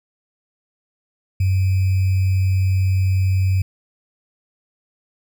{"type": "tone with sample-and-hold", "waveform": "sine", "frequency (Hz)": 94.4, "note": "F#2", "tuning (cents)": 35, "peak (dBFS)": -14, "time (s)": [1.4, 3.62], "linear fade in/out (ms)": 5, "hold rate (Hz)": 2450, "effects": []}